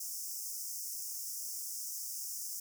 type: high-pass noise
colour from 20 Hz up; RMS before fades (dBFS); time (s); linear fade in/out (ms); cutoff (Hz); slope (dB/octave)
pink; -41; 0-2.6; 5; 5200; 96
effects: none